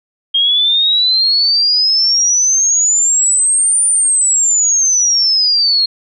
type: exponential two-way sweep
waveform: sine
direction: up then down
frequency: 3215 to 9300 to 4222 Hz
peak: -9 dBFS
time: 0.34-5.86 s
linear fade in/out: 10 ms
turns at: 3.85 s
effects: none